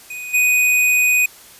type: tone with level steps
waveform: square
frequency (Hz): 2489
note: D#7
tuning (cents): 0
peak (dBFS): -28 / -13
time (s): 0.1-1.26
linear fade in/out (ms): 5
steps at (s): 0.33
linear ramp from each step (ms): 20
effects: white hiss -43 dBFS RMS until 1.59 s + resampled to 32000 Hz